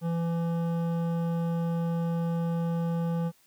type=tone with hard clipping; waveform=triangle; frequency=168 Hz; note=E3; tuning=33 cents sharp; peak=-28 dBFS; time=0.01-3.32 s; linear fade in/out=50 ms; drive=16 dB; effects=white hiss -63 dBFS RMS until 3.46 s